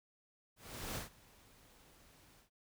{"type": "noise with ADSR envelope", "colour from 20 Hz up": "pink", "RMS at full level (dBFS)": -41, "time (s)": [0.56, 2.5], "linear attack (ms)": 400, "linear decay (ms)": 130, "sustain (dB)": -23, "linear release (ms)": 110, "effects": []}